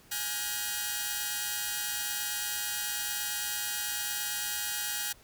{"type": "tone cluster", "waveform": "5% pulse", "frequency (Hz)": [831, 1429, 1559, 1899], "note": ["G#5", "F6", "G6", "A#6"], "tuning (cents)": [1, 39, -10, 32], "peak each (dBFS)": -26, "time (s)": [0.11, 5.13], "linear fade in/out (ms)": 10, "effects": ["pink hiss -58 dBFS RMS until 5.23 s"]}